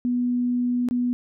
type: tone with dropouts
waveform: sine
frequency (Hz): 245.3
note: B3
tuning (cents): -12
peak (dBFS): -20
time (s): 0.05-1.13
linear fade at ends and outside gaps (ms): 0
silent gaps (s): 0.887-0.91
effects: none